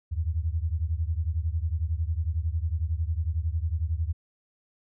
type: beating tone pair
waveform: sine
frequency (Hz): 77.1 / 88.1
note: D#2 / F2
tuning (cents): -15 / +16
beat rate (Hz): 11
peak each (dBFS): -27 / -29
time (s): 0.11-4.13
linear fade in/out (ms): 20
effects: none